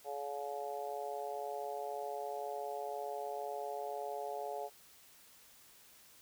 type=harmonic tone; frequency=142 Hz; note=C#3; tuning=42 cents sharp; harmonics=3 / 4 / 5 / 6; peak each=-44 / -44 / -42 / -46 dBFS; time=0.04-4.7 s; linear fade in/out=50 ms; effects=white hiss -61 dBFS RMS until 6.21 s